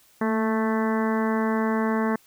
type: harmonic tone with a mistuned harmonic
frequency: 220 Hz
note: A3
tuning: in tune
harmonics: 1 / 2 / 3 / 4 / 5 / 6 / 7 / 8 / 9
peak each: -23 / -28 / -33 / -32 / -32 / -39 / -37 / -36 / -40 dBFS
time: 0.21-2.16 s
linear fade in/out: 5 ms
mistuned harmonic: 1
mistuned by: +28 cents
effects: white hiss -58 dBFS RMS until 2.26 s